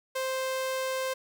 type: tone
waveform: sawtooth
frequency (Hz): 523.3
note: C5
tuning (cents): 0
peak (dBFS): -25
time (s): 0.15-1.14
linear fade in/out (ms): 10
effects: none